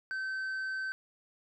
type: tone with tanh clipping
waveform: sine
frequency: 1541 Hz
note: G6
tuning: 30 cents flat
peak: -34 dBFS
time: 0.11-0.92 s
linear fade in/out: 0 ms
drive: 4 dB
effects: none